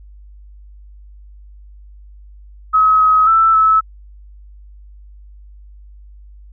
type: tone with pitch steps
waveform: sine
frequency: 1278 / 1271 / 1325 / 1301 Hz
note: D#6 / D#6 / E6 / E6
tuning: +46 / +36 / +9 / -23 cents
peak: -8 dBFS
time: 2.73-3.81 s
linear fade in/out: 20 ms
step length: 270 ms
effects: added 50 Hz sine -37 dBFS peak until 6.52 s